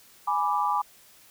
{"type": "chord", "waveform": "sine", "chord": "G# diminished", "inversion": "none", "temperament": "equal", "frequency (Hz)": [830.6, 987.8, 1174.7], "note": ["G#5", "B5", "D6"], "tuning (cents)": [0, 0, 0], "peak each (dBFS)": -27, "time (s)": [0.27, 0.82], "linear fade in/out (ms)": 10, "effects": ["white hiss -55 dBFS RMS until 1.3 s"]}